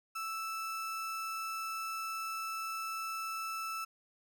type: tone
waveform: 35% pulse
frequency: 1318.5 Hz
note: E6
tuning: in tune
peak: -35 dBFS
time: 0.15-3.85 s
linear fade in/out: 10 ms
effects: none